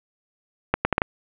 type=accelerating click train; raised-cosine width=0.5 ms; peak=-3 dBFS; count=5; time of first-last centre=0.74-1.019 s; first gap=110 ms; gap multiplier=0.7; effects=resampled to 8000 Hz + 7-bit